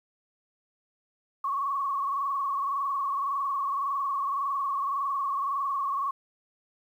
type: tone with frequency modulation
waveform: sine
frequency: 1108.7 Hz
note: C#6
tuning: in tune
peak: -26 dBFS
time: 1.44-6.11 s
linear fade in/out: 5 ms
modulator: 21.8 Hz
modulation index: 2
effects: 10-bit